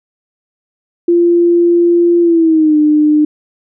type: tone with pitch glide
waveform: sine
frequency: 344.7 to 301.8 Hz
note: F4 to D4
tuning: -23 to +47 cents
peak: -6 dBFS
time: 1.08-3.25 s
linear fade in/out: 5 ms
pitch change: -230 cents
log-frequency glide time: 2.21-2.77 s
effects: none